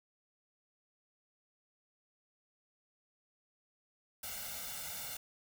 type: noise with comb filter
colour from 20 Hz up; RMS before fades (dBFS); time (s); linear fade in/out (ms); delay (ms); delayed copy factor
white; -43; 4.23-5.17; 5; 1.4; +0.95
effects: none